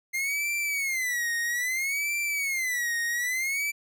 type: tone with vibrato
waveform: 45% pulse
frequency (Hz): 2093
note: C7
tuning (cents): 0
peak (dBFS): -26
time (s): 0.13-3.72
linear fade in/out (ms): 20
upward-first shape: sine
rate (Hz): 0.61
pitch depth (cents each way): 200
effects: none